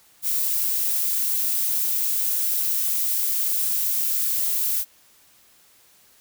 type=noise; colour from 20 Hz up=violet; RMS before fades=-23 dBFS; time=0.22-4.85 s; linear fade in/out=50 ms; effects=white hiss -56 dBFS RMS until 6.2 s